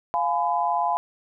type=chord; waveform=sine; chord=F diminished; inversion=none; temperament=just; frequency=698.5 / 838.1 / 1005.8 Hz; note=F5 / Ab5 / Cb6; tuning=0 / +16 / +31 cents; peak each=-25 dBFS; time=0.14-0.97 s; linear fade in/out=0 ms; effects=none